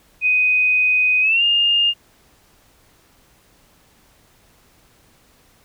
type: tone with pitch glide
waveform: sine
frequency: 2500 to 2822 Hz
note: D#7 to F7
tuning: +8 to +17 cents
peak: -13 dBFS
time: 0.21-1.94 s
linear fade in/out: 50 ms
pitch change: +209 cents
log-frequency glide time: 1.21-1.43 s
effects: pink hiss -55 dBFS RMS until 5.64 s